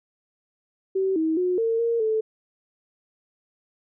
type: tone with pitch steps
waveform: sine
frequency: 382.6 / 319.3 / 362.4 / 454.5 / 464.4 / 438.2 Hz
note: G4 / D#4 / F#4 / A#4 / A#4 / A4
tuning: -42 / +45 / -36 / -44 / -7 / -7 cents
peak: -20 dBFS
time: 0.95-2.21 s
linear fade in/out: 10 ms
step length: 210 ms
effects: none